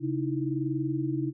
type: tone cluster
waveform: sine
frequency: 135.8 / 307.9 / 328.9 Hz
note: C#3 / D#4 / E4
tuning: -35 / -18 / -4 cents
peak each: -31 dBFS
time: 0-1.33 s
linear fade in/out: 50 ms
effects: none